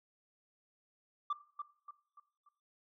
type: tone with echo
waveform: sine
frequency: 1175 Hz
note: D6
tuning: 1 cent sharp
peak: -29 dBFS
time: 1.3-1.33 s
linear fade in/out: 5 ms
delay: 290 ms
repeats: 4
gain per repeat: -8 dB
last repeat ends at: 2.49 s
effects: noise-tail reverb RT60 0.6 s tail -18 dB re dry + tanh soft clip ceiling -30 dBFS